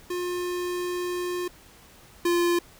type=tone pair in turn; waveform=square; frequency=356.2 / 346.9 Hz; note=F4 / F4; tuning=+34 / -12 cents; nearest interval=unison; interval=46 cents; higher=first; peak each=-28 / -21 dBFS; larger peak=second; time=0.1-1.48 / 2.25-2.59 s; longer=first; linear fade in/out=5 ms; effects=pink hiss -52 dBFS RMS until 2.79 s